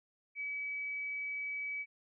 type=tone; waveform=sine; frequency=2284 Hz; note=D7; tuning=49 cents flat; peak=-36 dBFS; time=0.35-1.86 s; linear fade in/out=50 ms; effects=none